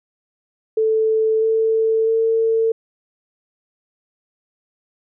sine tone with pitch steps, 440 / 444.9 / 449.8 Hz, A4 / A4 / A4, 0 / +19 / +38 cents, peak -14 dBFS, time 0.77-2.72 s, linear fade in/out 5 ms, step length 650 ms, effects none

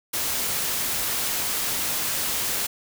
white noise, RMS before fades -26 dBFS, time 0.13-2.67 s, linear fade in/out 10 ms, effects none

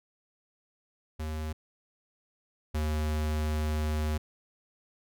square tone pair in turn, 77.78 / 76.62 Hz, D#2 / D#2, 0 / -26 cents, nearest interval unison, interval 26 cents, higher first, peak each -33 / -28 dBFS, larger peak second, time 1.19-1.53 / 2.74-4.18 s, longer second, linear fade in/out 10 ms, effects none

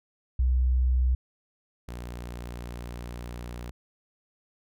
sine / sawtooth tone pair in turn, 63 / 59.83 Hz, B1 / A#1, +35 / +46 cents, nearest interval minor second, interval 89 cents, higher first, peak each -20 / -32 dBFS, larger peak first, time 0.39-1.15 / 1.88-3.71 s, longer second, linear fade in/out 5 ms, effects none

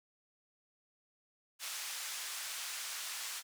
white band-pass noise, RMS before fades -42 dBFS, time 1.59-3.43 s, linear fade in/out 50 ms, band 1100 to 8800 Hz, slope 12 dB/octave, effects none

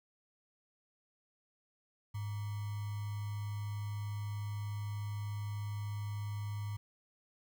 sine tone with sample-and-hold, 103.4 Hz, G#2, 7 cents flat, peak -36 dBFS, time 2.14-6.77 s, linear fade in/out 10 ms, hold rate 1050 Hz, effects none

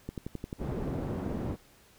click train, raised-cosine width 3 ms, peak -23 dBFS, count 7, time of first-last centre 0.09-0.616 s, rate 11.4 Hz
white low-pass noise, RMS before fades -34 dBFS, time 0.58-1.57 s, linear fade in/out 50 ms, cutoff 320 Hz, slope 12 dB/octave
effects pink hiss -60 dBFS RMS until 1.98 s

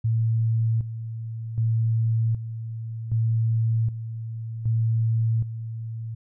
sine tone with tremolo, 113.1 Hz, A2, 48 cents sharp, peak -19 dBFS, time 0.04-6.15 s, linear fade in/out 10 ms, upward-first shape square, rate 0.65 Hz, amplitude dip 70%, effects none

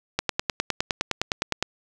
click train, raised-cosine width 0.2 ms, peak -5 dBFS, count 15, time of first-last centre 0.19-1.626 s, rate 9.75 Hz, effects none

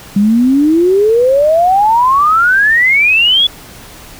sine exponential sweep, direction up, 196 to 3446 Hz, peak -6 dBFS, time 0.16-3.47 s, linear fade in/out 5 ms, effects pink hiss -34 dBFS RMS until 4.19 s

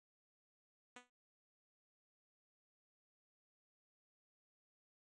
5% pulse tone with exponential decay, 246.9 Hz, B3, in tune, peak -39 dBFS, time 0.96-1.1 s, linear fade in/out 5 ms, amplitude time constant 29 ms, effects resampled to 22050 Hz

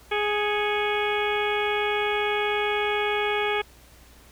harmonic tone with a mistuned harmonic, 416.2 Hz, G#4, 4 cents sharp, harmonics 1 / 2 / 3 / 4 / 5 / 6 / 7 / 8, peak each -26 / -29 / -33 / -32 / -31 / -33 / -38 / -35 dBFS, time 0.11-3.62 s, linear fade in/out 10 ms, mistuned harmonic 5, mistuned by +93 cents, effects added 60 Hz sine -53 dBFS peak until 4.31 s + pink hiss -53 dBFS RMS until 4.31 s

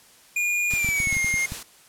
square tone with pitch glide, 2430 to 2128 Hz, D#7 to C7, -42 to +29 cents, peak -22 dBFS, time 0.36-1.46 s, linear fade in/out 5 ms, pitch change -229 cents, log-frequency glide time 0.73-1.19 s
white noise with tremolo, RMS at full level -34 dBFS, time 0.7-1.63 s, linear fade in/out 5 ms, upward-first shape sine, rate 7.4 Hz, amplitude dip 35%
clicks, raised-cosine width 5 ms, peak -20 dBFS, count 10, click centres 0.737 / 0.846 / 0.889 / 1.002 / 1.072 / 1.127 / 1.168 / 1.245 / 1.341 / 1.521 s
effects white hiss -53 dBFS RMS until 1.88 s + low-pass 12000 Hz 12 dB/octave

